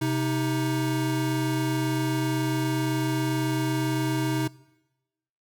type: tone pair together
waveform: square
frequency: 130.81 / 314.4 Hz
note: C3 / D#4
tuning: 0 / +18 cents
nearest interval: octave + minor third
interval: 1518 cents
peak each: -27 dBFS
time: 0.01-4.48 s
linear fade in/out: 10 ms
effects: noise-tail reverb RT60 1.0 s tail -22 dB re dry